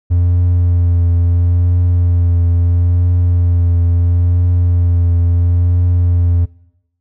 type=tone with vibrato; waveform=triangle; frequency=87.31 Hz; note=F2; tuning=in tune; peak=-6 dBFS; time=0.1-6.46 s; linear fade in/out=20 ms; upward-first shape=triangle; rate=0.74 Hz; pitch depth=25 cents each way; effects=noise-tail reverb RT60 0.9 s tail -23 dB re dry + tanh soft clip ceiling -2 dBFS